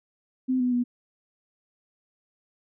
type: tone with pitch steps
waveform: sine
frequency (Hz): 257.6 / 248.9 / 243.9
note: C4 / B3 / B3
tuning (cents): -27 / +14 / -21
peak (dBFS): -21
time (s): 0.48-0.84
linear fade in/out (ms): 20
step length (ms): 120
effects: none